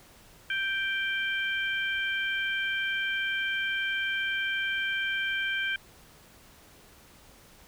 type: harmonic tone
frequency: 784 Hz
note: G5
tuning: in tune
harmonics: 2 / 3 / 4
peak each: -29 / -33 / -35 dBFS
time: 0.5-5.76 s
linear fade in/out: 2 ms
effects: pink hiss -55 dBFS RMS until 7.67 s